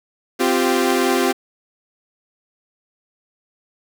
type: chord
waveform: sawtooth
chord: C suspended fourth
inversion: none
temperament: equal with one note detuned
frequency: 259.7 / 349.2 / 392 Hz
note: C4 / F4 / G4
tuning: -13 / 0 / 0 cents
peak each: -16 / -16 / -16 dBFS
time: 0.39-1.33 s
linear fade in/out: 20 ms
effects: 7-bit